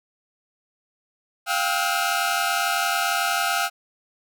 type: tone cluster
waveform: sawtooth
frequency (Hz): 700 / 787 / 1293 / 1431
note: F5 / G5 / E6 / F6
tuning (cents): +4 / +7 / -34 / +42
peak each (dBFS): -23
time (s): 1.46-3.7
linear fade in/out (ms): 50
effects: none